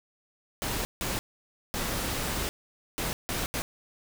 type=noise bursts at uneven times; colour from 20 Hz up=pink; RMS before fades=-31 dBFS; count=6; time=0.62-0.85 / 1.01-1.19 / 1.74-2.49 / 2.98-3.13 / 3.29-3.46 / 3.54-3.62 s; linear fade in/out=0 ms; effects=none